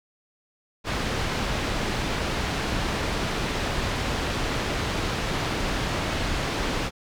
pink low-pass noise, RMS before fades -27 dBFS, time 0.84-6.91 s, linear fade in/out 50 ms, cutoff 4500 Hz, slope 12 dB/octave, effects none

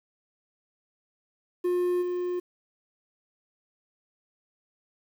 triangle tone with level steps, 356.7 Hz, F4, 37 cents sharp, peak -21 / -25 dBFS, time 1.64-2.4 s, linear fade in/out 10 ms, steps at 2.01 s, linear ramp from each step 20 ms, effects 9-bit

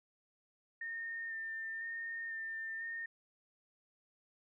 sine tone with vibrato, 1815 Hz, A#6, 47 cents flat, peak -39 dBFS, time 0.81-3.06 s, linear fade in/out 5 ms, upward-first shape square, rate 1 Hz, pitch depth 16 cents each way, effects none

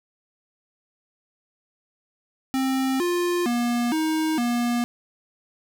square tone with pitch steps, 264.3 / 351.4 / 239.3 / 315 / 239.5 Hz, C4 / F4 / A#3 / D#4 / A#3, +18 / +11 / +46 / +21 / +47 cents, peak -22 dBFS, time 2.54-4.84 s, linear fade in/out 0 ms, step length 460 ms, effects 8-bit

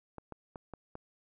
clicks, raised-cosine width 1 ms, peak -29 dBFS, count 5, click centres 0.183 / 0.323 / 0.558 / 0.737 / 0.954 s, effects none

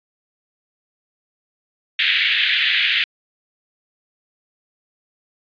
white band-pass noise, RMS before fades -18 dBFS, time 1.99-3.04 s, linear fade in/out 2 ms, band 1700 to 3600 Hz, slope 48 dB/octave, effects resampled to 11025 Hz

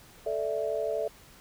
sine chord, A suspended fourth, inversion none, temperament equal, 440 / 587.3 / 659.3 Hz, A4 / D5 / E5, 0 / 0 / 0 cents, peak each -32 dBFS, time 0.26-1.08 s, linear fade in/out 5 ms, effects pink hiss -54 dBFS RMS until 1.4 s

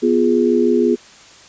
sine chord, F diminished, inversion second, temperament equal, 246.9 / 349.2 / 415.3 Hz, Cb4 / F4 / Ab4, 0 / 0 / 0 cents, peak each -16 dBFS, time 0.02-0.96 s, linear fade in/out 20 ms, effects white hiss -43 dBFS RMS until 1.48 s + resampled to 16000 Hz

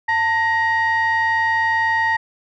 sine tone pair together, 894.1 / 1882 Hz, A5 / A#6, +28 / +16 cents, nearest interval octave + minor second, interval 1288 cents, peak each -17 / -16 dBFS, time 0.08-2.17 s, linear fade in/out 10 ms, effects tanh soft clip ceiling -12 dBFS

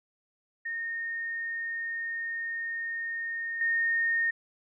sine tone with level steps, 1840 Hz, A#6, 23 cents flat, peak -31 / -24 dBFS, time 0.65-4.31 s, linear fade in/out 10 ms, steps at 3.61 s, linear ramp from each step 2 ms, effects none

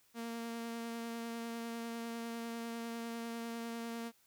sawtooth tone with vibrato, 231.5 Hz, A#3, 12 cents flat, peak -36 dBFS, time 0.14-4.12 s, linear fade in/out 50 ms, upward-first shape sine, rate 10 Hz, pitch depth 12 cents each way, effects white hiss -70 dBFS RMS until 4.26 s

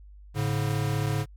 square tone pair together, 107 / 142.21 Hz, A2 / C#3, -48 / +45 cents, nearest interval perfect fourth, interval 493 cents, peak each -28 dBFS, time 0.34-1.26 s, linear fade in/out 50 ms, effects added 50 Hz sine -45 dBFS peak until 1.36 s + MP3 96 kbps

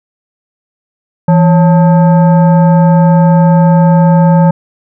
sine tone with frequency modulation, 167.3 Hz, E3, 26 cents sharp, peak -3 dBFS, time 1.28-4.51 s, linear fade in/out 5 ms, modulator 718 Hz, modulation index 0.62, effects none

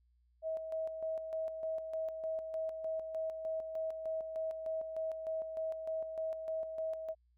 sine tone with tremolo, 641 Hz, E5, 49 cents flat, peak -34 dBFS, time 0.42-7.15 s, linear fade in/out 50 ms, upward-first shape square, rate 3.3 Hz, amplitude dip 50%, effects added 60 Hz sine -68 dBFS peak until 7.37 s

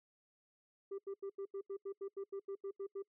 sine tone bursts, 393.9 Hz, G4, 8 cents sharp, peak -37 dBFS, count 14, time 0.91-3.025 s, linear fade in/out 10 ms, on 74 ms, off 83 ms, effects noise-tail reverb RT60 0.1 s tail -25 dB re dry + tanh soft clip ceiling -39 dBFS

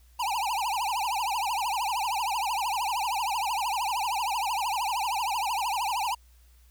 square tone with vibrato, 880 Hz, A5, in tune, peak -27 dBFS, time 0.19-6.15 s, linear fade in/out 10 ms, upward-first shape triangle, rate 13 Hz, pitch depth 270 cents each way, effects added 60 Hz sine -54 dBFS peak until 6.7 s + white hiss -65 dBFS RMS until 6.7 s

